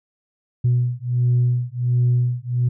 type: beating tone pair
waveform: sine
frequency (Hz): 122.1 / 123.5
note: B2 / B2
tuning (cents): -19 / 0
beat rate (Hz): 1.4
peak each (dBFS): -18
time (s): 0.64-2.69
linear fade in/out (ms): 10
effects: tanh soft clip ceiling -11 dBFS